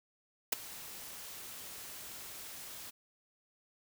white noise with ADSR envelope, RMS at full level -27 dBFS, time 0.52-2.91 s, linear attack 8 ms, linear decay 11 ms, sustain -20 dB, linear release 18 ms, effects none

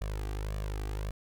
sawtooth tone with flanger, 51.5 Hz, G#1, 14 cents flat, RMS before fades -35 dBFS, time 0.01-1.11 s, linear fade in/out 5 ms, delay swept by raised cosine 1.7 to 2.58 ms, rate 1.8 Hz, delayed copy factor +0.8, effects none

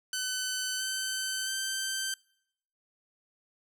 10% pulse tone with pitch steps, 1515 / 1534.4 / 1554 Hz, F#6 / G6 / G6, +40 / -37 / -16 cents, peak -22 dBFS, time 0.13-2.14 s, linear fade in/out 2 ms, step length 670 ms, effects noise-tail reverb RT60 0.8 s tail -26 dB re dry

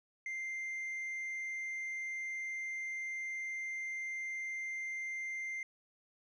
triangle tone with tanh clipping, 2093 Hz, C7, in tune, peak -38 dBFS, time 0.26-5.63 s, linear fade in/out 2 ms, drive 7 dB, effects none

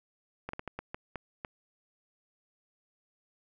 slowing click train, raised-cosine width 0.5 ms, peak -22 dBFS, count 8, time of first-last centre 0.49-1.448 s, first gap 44 ms, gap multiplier 1.37, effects none

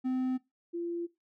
triangle / sine tone pair in turn, 257.1 / 342.6 Hz, C4 / F4, -30 / -33 cents, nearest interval perfect fourth, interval 497 cents, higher second, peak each -26 / -32 dBFS, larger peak first, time 0.04-0.38 / 0.73-1.07 s, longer neither, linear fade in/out 20 ms, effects noise-tail reverb RT60 0.2 s tail -18 dB re dry

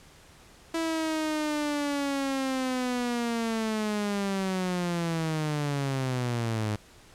sawtooth linear sweep, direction down, 330 to 103.83 Hz, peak -23 dBFS, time 0.74-6.76 s, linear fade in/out 5 ms, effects pink hiss -54 dBFS RMS until 7.14 s + low-pass 10000 Hz 12 dB/octave

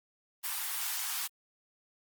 white high-pass noise, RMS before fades -35 dBFS, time 0.43-1.28 s, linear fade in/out 20 ms, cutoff 770 Hz, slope 48 dB/octave, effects Opus 24 kbps

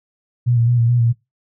sine tone with vibrato, 119.1 Hz, A#2, 38 cents sharp, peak -12 dBFS, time 0.46-1.13 s, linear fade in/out 20 ms, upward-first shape square, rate 4.7 Hz, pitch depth 35 cents each way, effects noise-tail reverb RT60 0.2 s tail -21 dB re dry

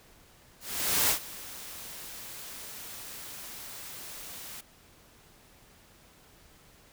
white noise with ADSR envelope, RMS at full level -24 dBFS, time 0.6-4.61 s, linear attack 490 ms, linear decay 98 ms, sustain -19 dB, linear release 7 ms, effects pink hiss -58 dBFS RMS until 6.92 s

